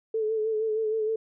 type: tone with vibrato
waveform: sine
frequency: 437.1 Hz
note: A4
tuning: 11 cents flat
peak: -24 dBFS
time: 0.14-1.16 s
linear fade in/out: 5 ms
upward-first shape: sine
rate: 6.4 Hz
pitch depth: 39 cents each way
effects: none